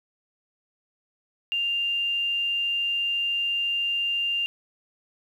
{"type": "tone", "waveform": "sine", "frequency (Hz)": 2794, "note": "F7", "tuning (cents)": 0, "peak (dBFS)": -23, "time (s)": [1.52, 4.46], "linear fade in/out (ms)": 0, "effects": ["9-bit"]}